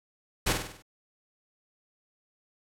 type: noise with echo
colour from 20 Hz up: pink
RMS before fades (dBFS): -25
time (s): 0.46-0.53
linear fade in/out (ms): 10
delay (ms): 49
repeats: 6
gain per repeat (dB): -5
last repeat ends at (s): 0.824
effects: low-pass 12000 Hz 12 dB/octave